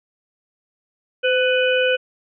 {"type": "harmonic tone with a mistuned harmonic", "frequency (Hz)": 497.5, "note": "B4", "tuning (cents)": 13, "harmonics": [1, 3, 5, 6], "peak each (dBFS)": [-17, -22, -24, -25], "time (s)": [1.23, 1.97], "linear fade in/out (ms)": 20, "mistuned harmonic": 1, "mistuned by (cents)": 45, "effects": []}